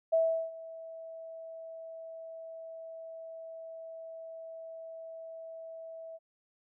sine tone with ADSR envelope, 653 Hz, E5, 17 cents flat, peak -22 dBFS, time 0.12-6.19 s, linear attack 16 ms, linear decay 370 ms, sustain -20 dB, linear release 36 ms, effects none

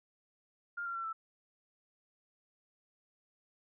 sine tone with pitch steps, 1405 / 1377.7 / 1350.9 / 1324.6 Hz, F6 / F6 / E6 / E6, +10 / -24 / +42 / +8 cents, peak -36 dBFS, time 0.77-1.13 s, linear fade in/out 10 ms, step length 90 ms, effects none

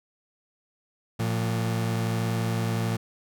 35% pulse tone pair together, 113.9 / 175.19 Hz, A#2 / F3, -40 / +6 cents, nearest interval perfect fifth, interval 746 cents, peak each -24 / -29 dBFS, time 1.19-2.97 s, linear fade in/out 10 ms, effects none

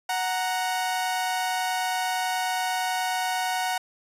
sawtooth tone pair together, 740 / 932.3 Hz, F#5 / A#5, 0 / 0 cents, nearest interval major third, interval 400 cents, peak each -22 / -27 dBFS, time 0.09-3.78 s, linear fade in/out 5 ms, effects resampled to 32000 Hz

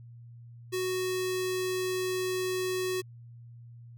square tone with notch filter, 370 Hz, F#4, in tune, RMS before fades -31 dBFS, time 0.72-3.02 s, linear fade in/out 20 ms, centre 770 Hz, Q 0.51, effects added 118 Hz sine -46 dBFS peak until 3.97 s

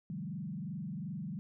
sine tone with frequency modulation, 175.8 Hz, F3, 12 cents sharp, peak -37 dBFS, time 0.1-1.39 s, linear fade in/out 0 ms, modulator 22.7 Hz, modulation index 1.6, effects none

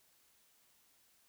silence, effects white hiss -70 dBFS RMS until 1.28 s

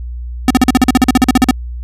square tone bursts, 253.8 Hz, B3, 47 cents sharp, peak -5 dBFS, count 16, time 0.48-1.51 s, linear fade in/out 2 ms, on 25 ms, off 42 ms, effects added 60 Hz sine -21 dBFS peak until 1.83 s + resampled to 32000 Hz

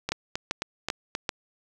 two click trains, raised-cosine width 0.2 ms, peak -9 / -11 dBFS, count 4 / 5, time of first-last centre 0.12-1.292 / 0.09-1.151 s, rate 2.56 / 3.77 Hz, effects none

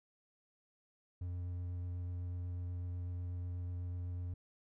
triangle tone with vibrato, 88.7 Hz, F2, 27 cents sharp, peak -36 dBFS, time 1.21-4.34 s, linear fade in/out 5 ms, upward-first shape sine, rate 8.1 Hz, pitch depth 11 cents each way, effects none

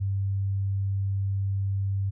sine tone, 98 Hz, G2, in tune, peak -24 dBFS, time 0-2.11 s, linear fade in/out 20 ms, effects none

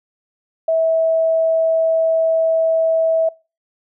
sine tone, 650 Hz, E5, 24 cents flat, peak -13 dBFS, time 0.68-3.29 s, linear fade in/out 5 ms, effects noise-tail reverb RT60 0.3 s tail -23 dB re dry

